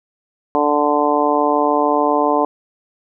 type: harmonic tone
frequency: 147.2 Hz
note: D3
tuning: 4 cents sharp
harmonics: 2 / 3 / 4 / 5 / 6 / 7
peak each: -20 / -20 / -20 / -20 / -20 / -20 dBFS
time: 0.55-2.45 s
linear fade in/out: 0 ms
effects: none